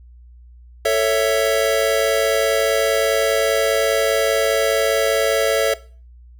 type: chord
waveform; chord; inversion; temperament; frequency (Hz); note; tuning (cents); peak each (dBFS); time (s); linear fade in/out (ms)
square; A major; none; equal with one note detuned; 444.3 / 554.4 / 659.3; A4 / C#5 / E5; +17 / 0 / 0; -20; 0.85-5.74; 5
effects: noise-tail reverb RT60 0.4 s tail -19 dB re dry + added 60 Hz sine -41 dBFS peak until 6.39 s